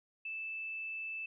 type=tone; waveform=sine; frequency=2635 Hz; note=E7; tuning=1 cent flat; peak=-38 dBFS; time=0.25-1.26 s; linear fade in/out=5 ms; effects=none